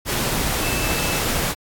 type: tone in noise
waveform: sine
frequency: 2637 Hz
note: E7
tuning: in tune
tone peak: -29 dBFS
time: 0.6-1.22 s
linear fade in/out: 50 ms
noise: pink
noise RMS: -22 dBFS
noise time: 0.05-1.55 s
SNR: -10 dB
effects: AAC 64 kbps